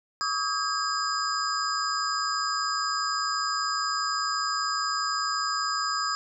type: tone cluster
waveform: sine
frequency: 1133 / 1273 / 1619 / 4978 / 7270 Hz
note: C#6 / D#6 / G#6 / D#8 / A#8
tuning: +37 / +39 / -45 / 0 / -44 cents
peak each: -32 / -30 / -34 / -30 / -38 dBFS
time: 0.21-6.15 s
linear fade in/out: 0 ms
effects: none